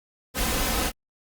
pink noise with comb filter, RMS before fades -25 dBFS, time 0.34-0.92 s, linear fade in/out 50 ms, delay 3.9 ms, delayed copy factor +0.6, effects Opus 48 kbps

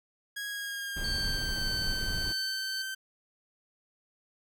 sawtooth tone with pitch glide, 1651 to 1549.4 Hz, G#6 to G6, -11 to -21 cents, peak -31 dBFS, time 0.36-2.95 s, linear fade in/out 10 ms, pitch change -110 cents, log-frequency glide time 0.48-1.71 s
brown noise, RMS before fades -35 dBFS, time 0.96-2.33 s, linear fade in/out 10 ms
sine tone with tremolo, 4521 Hz, C#8, 33 cents sharp, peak -31 dBFS, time 1.04-2.82 s, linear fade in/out 2 ms, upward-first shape sine, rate 1.7 Hz, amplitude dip 40%
effects none

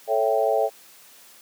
sine chord, A dominant seventh, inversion none, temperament equal, 440 / 554.4 / 659.3 / 784 Hz, A4 / C#5 / E5 / G5, 0 / 0 / 0 / 0 cents, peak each -24 / -24 / -23 / -25 dBFS, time 0.07-0.7 s, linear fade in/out 50 ms, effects white hiss -50 dBFS RMS until 1.41 s + high-pass 200 Hz 12 dB/octave

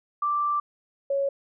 sine tone pair in turn, 1174.7 / 554.4 Hz, D6 / C#5, 0 / 0 cents, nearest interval octave + minor second, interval 1300 cents, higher first, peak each -22 dBFS, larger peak neither, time 0.22-0.6 / 1.1-1.29 s, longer first, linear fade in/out 5 ms, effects none

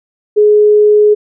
sine tone, 420 Hz, G#4, 19 cents sharp, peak -4 dBFS, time 0.36-1.15 s, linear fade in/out 20 ms, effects none

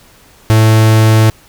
45% pulse tone, 110 Hz, A2, in tune, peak -5 dBFS, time 0.5-1.3 s, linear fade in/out 0 ms, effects pink hiss -44 dBFS RMS until 1.48 s

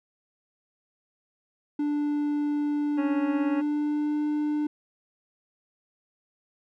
triangle tone with pitch glide, 293.7 to 298.8 Hz, D4 to D4, 0 to +30 cents, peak -22 dBFS, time 1.79-4.67 s, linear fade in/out 5 ms, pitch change +30 cents, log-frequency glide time 3.23-4.24 s
harmonic tone, 277.2 Hz, C#4, in tune, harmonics 1 / 2 / 3 / 4 / 5 / 6 / 7 / 9 / 10, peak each -30 / -36 / -40 / -42 / -44 / -46 / -47 / -49 / -50 dBFS, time 2.97-3.62 s, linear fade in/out 20 ms
effects none

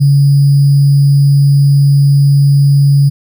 sine tone with sample-and-hold, 141 Hz, C#3, 30 cents sharp, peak -4 dBFS, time 0-3.1 s, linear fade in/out 20 ms, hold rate 4900 Hz, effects none

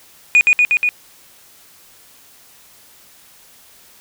sine tone with echo, 2459 Hz, D#7, 21 cents flat, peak -4 dBFS, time 0.35-0.41 s, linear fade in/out 0 ms, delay 120 ms, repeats 4, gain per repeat -2 dB, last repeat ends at 0.89 s, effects tanh soft clip ceiling -5 dBFS + white hiss -47 dBFS RMS until 4 s

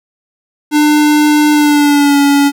square tone with pitch glide, 299.4 to 283.2 Hz, D4 to C#4, +33 to +37 cents, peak -7 dBFS, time 0.71-2.52 s, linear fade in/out 50 ms, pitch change -96 cents, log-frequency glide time 1.51-2.18 s, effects none

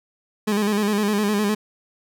30% pulse tone with vibrato, 207.7 Hz, G#3, in tune, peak -16 dBFS, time 0.47-1.55 s, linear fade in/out 10 ms, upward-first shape square, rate 9.8 Hz, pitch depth 50 cents each way, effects none

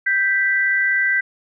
sine tone pair together, 1568 / 1975.5 Hz, G6 / B6, 0 / 0 cents, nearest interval major third, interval 400 cents, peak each -18 dBFS, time 0.06-1.21 s, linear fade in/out 10 ms, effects none

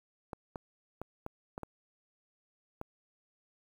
clicks, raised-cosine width 1 ms, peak -25 dBFS, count 7, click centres 0.332 / 0.558 / 1.016 / 1.264 / 1.579 / 1.633 / 2.814 s, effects 9-bit

